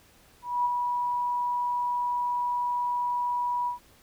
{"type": "tone with ADSR envelope", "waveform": "sine", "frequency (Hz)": 974, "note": "B5", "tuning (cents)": -24, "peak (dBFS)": -21, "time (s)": [0.42, 3.79], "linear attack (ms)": 230, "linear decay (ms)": 26, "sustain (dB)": -4, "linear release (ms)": 120, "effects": ["pink hiss -58 dBFS RMS until 4.02 s"]}